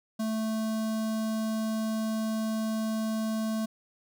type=tone with notch filter; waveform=square; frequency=220 Hz; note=A3; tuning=in tune; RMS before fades=-30 dBFS; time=0.19-3.66 s; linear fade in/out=10 ms; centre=2200 Hz; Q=1.1; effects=none